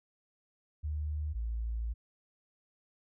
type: tone pair in turn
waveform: sine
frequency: 75.5 / 56.56 Hz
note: D2 / A1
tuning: +48 / +48 cents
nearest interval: perfect fourth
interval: 500 cents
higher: first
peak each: -32 / -32 dBFS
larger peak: neither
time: 0.83-1.34 / 1.34-1.94 s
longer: second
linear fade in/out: 20 ms
effects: none